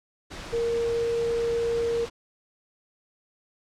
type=tone in noise; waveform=sine; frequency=466.2 Hz; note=A#4; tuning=in tune; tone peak=-23 dBFS; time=0.52-2.06 s; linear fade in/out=20 ms; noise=pink; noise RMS=-38 dBFS; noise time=0.3-2.1 s; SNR=+12 dB; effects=low-pass 6000 Hz 12 dB/octave